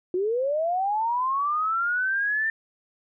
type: linear sweep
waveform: sine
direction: up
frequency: 350 to 1800 Hz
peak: -22 dBFS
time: 0.14-2.5 s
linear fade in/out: 2 ms
effects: none